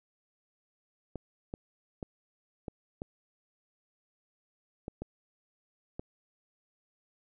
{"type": "clicks", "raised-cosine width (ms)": 2, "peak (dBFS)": -24, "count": 8, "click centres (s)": [1.157, 1.539, 2.028, 2.682, 3.019, 4.881, 5.02, 5.995], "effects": []}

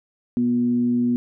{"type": "tone with frequency modulation", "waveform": "sine", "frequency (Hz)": 242.5, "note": "B3", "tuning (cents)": -31, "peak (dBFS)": -17, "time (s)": [0.37, 1.16], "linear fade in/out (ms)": 0, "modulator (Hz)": 118, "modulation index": 0.28, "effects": []}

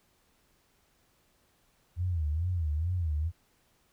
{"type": "tone with vibrato", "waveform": "sine", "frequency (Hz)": 82.41, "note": "E2", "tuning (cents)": 0, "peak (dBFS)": -27, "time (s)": [1.96, 3.32], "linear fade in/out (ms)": 50, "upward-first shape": "sine", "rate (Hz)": 2.3, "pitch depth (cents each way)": 180, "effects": ["pink hiss -69 dBFS RMS until 3.92 s"]}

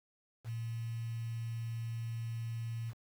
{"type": "tone with quantisation", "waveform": "sine", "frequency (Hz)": 114.9, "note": "A#2", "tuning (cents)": -25, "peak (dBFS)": -36, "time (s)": [0.44, 2.94], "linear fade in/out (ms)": 50, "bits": 9, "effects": []}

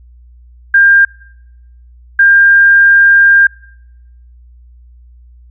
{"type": "tone bursts at uneven times", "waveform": "sine", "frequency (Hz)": 1600, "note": "G6", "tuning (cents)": 35, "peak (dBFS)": -3, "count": 2, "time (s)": [[0.74, 1.05], [2.19, 3.47]], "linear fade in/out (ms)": 5, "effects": ["noise-tail reverb RT60 0.9 s tail -24 dB re dry", "added 60 Hz sine -37 dBFS peak until 5.5 s"]}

